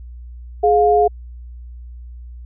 sine tone pair together, 419.2 / 707 Hz, G#4 / F5, +16 / +21 cents, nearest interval major sixth, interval 905 cents, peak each -13 dBFS, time 0.63-1.08 s, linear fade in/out 10 ms, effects added 60 Hz sine -32 dBFS peak until 2.45 s

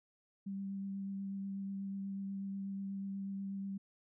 sine tone with vibrato, 196 Hz, G3, in tune, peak -38 dBFS, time 0.46-3.78 s, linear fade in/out 10 ms, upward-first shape triangle, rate 8.2 Hz, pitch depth 14 cents each way, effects none

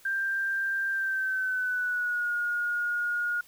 sine tone with pitch glide, 1582 to 1434 Hz, G6 to F6, +15 to +45 cents, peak -26 dBFS, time 0.05-3.41 s, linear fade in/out 5 ms, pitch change -170 cents, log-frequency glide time 0.91-2.33 s, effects white hiss -57 dBFS RMS until 3.47 s

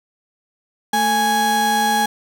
35% pulse tone pair together, 222.2 / 830.6 Hz, A3 / G#5, +17 / 0 cents, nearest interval octave + major seventh, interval 2283 cents, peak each -22 / -14 dBFS, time 0.93-2.06 s, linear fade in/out 5 ms, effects none

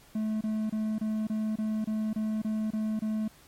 triangle tone bursts, 216.6 Hz, A3, 27 cents flat, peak -25 dBFS, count 11, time 0.15-3.28 s, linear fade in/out 5 ms, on 260 ms, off 27 ms, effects pink hiss -57 dBFS RMS until 3.47 s + MP3 64 kbps

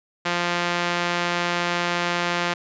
sawtooth tone with band-pass filter, 174.3 Hz, F3, 3 cents flat, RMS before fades -24 dBFS, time 0.25-2.54 s, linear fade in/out 10 ms, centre 2100 Hz, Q 0.64, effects resampled to 16000 Hz

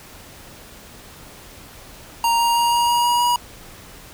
square tone with pitch steps, 932.3 / 937.7 / 943.1 / 948.6 / 954.1 / 959.6 / 965.2 Hz, A#5 / A#5 / A#5 / A#5 / A#5 / A#5 / B5, 0 / +10 / +20 / +30 / +40 / +50 / -40 cents, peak -16 dBFS, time 2.24-3.36 s, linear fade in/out 2 ms, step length 160 ms, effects pink hiss -42 dBFS RMS until 4.13 s

